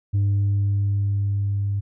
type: tone with level ramp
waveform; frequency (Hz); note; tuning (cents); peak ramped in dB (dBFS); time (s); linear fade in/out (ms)
sine; 100.4; G2; +42; -14 to -20; 0.13-1.81; 20
effects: tanh soft clip ceiling -16 dBFS